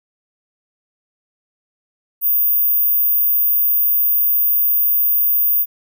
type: tone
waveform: sine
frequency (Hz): 14917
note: A#9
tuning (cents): 0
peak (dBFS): -11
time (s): 2.21-5.66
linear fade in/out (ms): 50
effects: tanh soft clip ceiling -9 dBFS